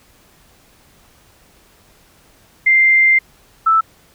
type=tone pair in turn; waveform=sine; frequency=2093 / 1318.5 Hz; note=C7 / E6; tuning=0 / 0 cents; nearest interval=minor sixth; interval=800 cents; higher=first; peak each=-8 / -9 dBFS; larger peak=first; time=2.66-3.19 / 3.66-3.81 s; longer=first; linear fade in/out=10 ms; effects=pink hiss -51 dBFS RMS until 4.14 s